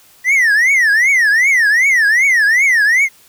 triangle tone with vibrato, 1917 Hz, A#6, 48 cents sharp, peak -7 dBFS, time 0.24-3.09 s, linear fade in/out 50 ms, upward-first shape triangle, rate 2.6 Hz, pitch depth 300 cents each way, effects white hiss -47 dBFS RMS until 3.28 s

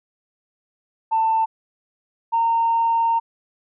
sine tone pair in turn, 892 / 918.7 Hz, A5 / A#5, +23 / -25 cents, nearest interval minor second, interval 52 cents, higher second, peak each -15 dBFS, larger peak neither, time 1.11-1.46 / 2.32-3.2 s, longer second, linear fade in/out 20 ms, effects tanh soft clip ceiling -11 dBFS

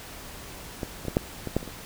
clicks, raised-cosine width 2 ms, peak -16 / -24 / -15 / -7 / -18 / -9 / -25 / -27 dBFS, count 8, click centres 0.832 / 1.052 / 1.083 / 1.169 / 1.473 / 1.566 / 1.629 / 1.677 s, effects pink hiss -42 dBFS RMS until 1.85 s

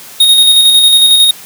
square tone with tremolo, 3729 Hz, A#7, in tune, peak -3 dBFS, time 0.2-1.31 s, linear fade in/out 5 ms, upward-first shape square, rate 11 Hz, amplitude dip 30%, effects white hiss -32 dBFS RMS until 1.45 s + high-pass 100 Hz 12 dB/octave

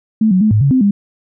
sine tone with pitch steps, 218.7 / 185.2 / 215.2 / 106.2 / 139.3 / 258.8 / 201.8 Hz, A3 / F#3 / A3 / G#2 / C#3 / C4 / G#3, -10 / +2 / -38 / +39 / +9 / -19 / -49 cents, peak -8 dBFS, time 0.21-0.91 s, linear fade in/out 5 ms, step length 100 ms, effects none

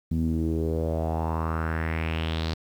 sawtooth tone with low-pass filter sweep, 80.7 Hz, E2, 36 cents flat, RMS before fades -27 dBFS, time 0.11-2.54 s, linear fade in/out 5 ms, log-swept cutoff 210 to 4500 Hz, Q 4.1, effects 9-bit

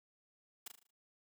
white noise with echo, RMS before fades -45 dBFS, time 0.66-0.68 s, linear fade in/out 5 ms, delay 38 ms, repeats 6, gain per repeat -6 dB, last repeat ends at 0.908 s, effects noise-tail reverb RT60 0.2 s tail -26 dB re dry + high-pass 150 Hz 12 dB/octave

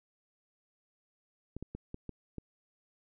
clicks, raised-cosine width 3 ms, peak -27 dBFS, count 6, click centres 1.566 / 1.626 / 1.75 / 1.944 / 2.093 / 2.383 s, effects none

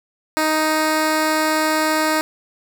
10% pulse tone, 311.7 Hz, D#4, 3 cents sharp, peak -8 dBFS, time 0.37-2.21 s, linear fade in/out 0 ms, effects none

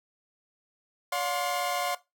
sawtooth tone cluster, 574 / 715 / 1053 Hz, D5 / F5 / C6, -40 / +41 / +11 cents, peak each -30 / -27 / -29 dBFS, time 1.12-1.95 s, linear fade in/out 5 ms, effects noise-tail reverb RT60 0.2 s tail -17 dB re dry

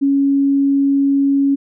sine tone, 277.5 Hz, C#4, 2 cents sharp, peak -11 dBFS, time 0.01-1.56 s, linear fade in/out 20 ms, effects none

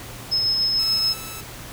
sine tone with tremolo, 5180 Hz, E8, 31 cents flat, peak -17 dBFS, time 0.31-1.14 s, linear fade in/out 20 ms, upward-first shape sine, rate 6.9 Hz, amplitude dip 25%
5% pulse tone, 1309 Hz, E6, 13 cents flat, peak -22 dBFS, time 0.79-1.41 s, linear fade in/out 5 ms
effects added 119 Hz sine -42 dBFS peak until 1.72 s + pink hiss -38 dBFS RMS until 1.72 s

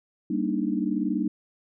sine chord, Eb major seventh, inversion first, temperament equal with one note detuned, 196 / 233.1 / 290.3 / 311.1 Hz, G3 / Bb3 / D4 / Eb4, 0 / 0 / -20 / 0 cents, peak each -29 dBFS, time 0.3-1.28 s, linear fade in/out 5 ms, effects none

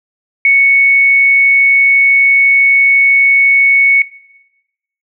sine tone, 2217 Hz, C#7, in tune, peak -5 dBFS, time 0.45-4.02 s, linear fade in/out 2 ms, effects noise-tail reverb RT60 1.0 s tail -20 dB re dry

